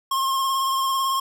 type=tone with vibrato; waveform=square; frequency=1071 Hz; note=C6; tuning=40 cents sharp; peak=-21 dBFS; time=0.11-1.2 s; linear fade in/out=5 ms; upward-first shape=triangle; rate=18 Hz; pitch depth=33 cents each way; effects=9-bit